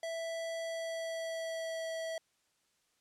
square tone with pitch glide, 659.3 to 651.4 Hz, E5 to E5, 0 to -21 cents, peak -37 dBFS, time 0.03-2.18 s, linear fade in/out 2 ms, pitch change -21 cents, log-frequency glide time 0.6-1.89 s, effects white hiss -75 dBFS RMS until 3 s + low-pass 9000 Hz 12 dB/octave

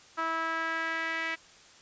sawtooth tone with band-pass filter sweep, 326.2 Hz, E4, 18 cents flat, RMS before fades -32 dBFS, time 0.17-1.36 s, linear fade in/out 20 ms, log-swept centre 1300 to 2100 Hz, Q 3.3, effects white hiss -55 dBFS RMS until 1.81 s + resampled to 16000 Hz

